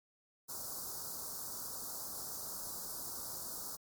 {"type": "band-stop noise", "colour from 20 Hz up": "white", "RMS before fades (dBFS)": -43, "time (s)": [0.48, 3.77], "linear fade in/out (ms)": 20, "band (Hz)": [1400, 4500], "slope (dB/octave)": 48, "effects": ["MP3 96 kbps"]}